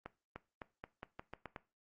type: accelerating click train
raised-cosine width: 0.5 ms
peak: -29 dBFS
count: 9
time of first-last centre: 0.06-1.562 s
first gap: 300 ms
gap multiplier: 0.86
effects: noise-tail reverb RT60 0.3 s tail -18 dB re dry + Opus 24 kbps